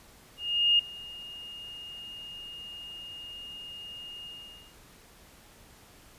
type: tone with ADSR envelope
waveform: sine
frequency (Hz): 2842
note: F7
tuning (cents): +30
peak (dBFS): -18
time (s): 0.37-4.76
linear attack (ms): 420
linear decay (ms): 6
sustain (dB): -22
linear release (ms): 500
effects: pink hiss -55 dBFS RMS until 6.18 s + resampled to 32000 Hz